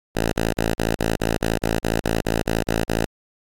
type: tone bursts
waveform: 5% pulse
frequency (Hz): 55.6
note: A1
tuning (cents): +19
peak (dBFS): -8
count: 14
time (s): 0.15-3.06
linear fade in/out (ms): 10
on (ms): 180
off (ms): 30
effects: AAC 64 kbps